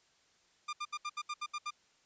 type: tone bursts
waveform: sawtooth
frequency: 1200 Hz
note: D6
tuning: 37 cents sharp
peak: -32 dBFS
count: 9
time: 0.68-1.707 s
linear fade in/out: 10 ms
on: 51 ms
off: 71 ms
effects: white hiss -69 dBFS RMS until 2.05 s + resampled to 16000 Hz